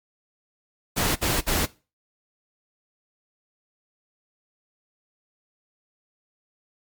pink noise bursts, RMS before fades -23 dBFS, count 3, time 0.96-1.664 s, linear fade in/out 20 ms, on 200 ms, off 52 ms, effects noise-tail reverb RT60 0.3 s tail -19 dB re dry + MP3 96 kbps

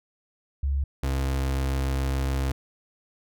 sine / 35% pulse tone pair in turn, 69.3 / 66.94 Hz, C#2 / C2, 0 / +40 cents, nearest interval minor second, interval 60 cents, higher first, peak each -22 dBFS, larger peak neither, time 0.63-0.84 / 1.03-2.52 s, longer second, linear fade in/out 5 ms, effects none

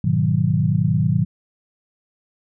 sine chord, G# minor seventh, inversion none, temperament equal, 103.83 / 123.47 / 155.56 / 185 Hz, G#2 / B2 / D#3 / F#3, 0 / 0 / 0 / 0 cents, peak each -22 / -21 / -19 / -22 dBFS, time 0.04-1.25 s, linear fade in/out 5 ms, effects none

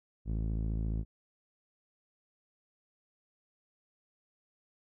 sawtooth tone with low-pass filter, 54.5 Hz, A1, 16 cents flat, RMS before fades -33 dBFS, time 0.25-1.05 s, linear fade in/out 50 ms, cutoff 240 Hz, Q 0.87, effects none

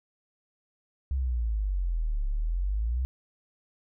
sine exponential two-way sweep, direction down then up, 68.9 to 34.4 to 65.5 Hz, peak -25 dBFS, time 1.11-3.05 s, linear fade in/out 0 ms, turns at 2.27 s, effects none

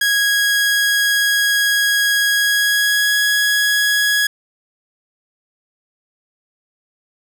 sawtooth tone with pitch glide, 1653 to 1669.3 Hz, G#6 to G#6, -9 to +8 cents, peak -10 dBFS, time 0.01-4.27 s, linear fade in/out 5 ms, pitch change +17 cents, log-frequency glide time 2.32-3.14 s, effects none

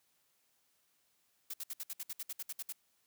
blue noise bursts, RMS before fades -41 dBFS, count 13, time 1.5-2.725 s, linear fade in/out 5 ms, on 37 ms, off 62 ms, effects white hiss -75 dBFS RMS until 3.06 s + high-pass 60 Hz 12 dB/octave

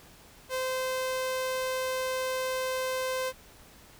sawtooth tone, 517 Hz, C5, 21 cents flat, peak -25 dBFS, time 0.49-3.33 s, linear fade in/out 50 ms, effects pink hiss -54 dBFS RMS until 3.99 s

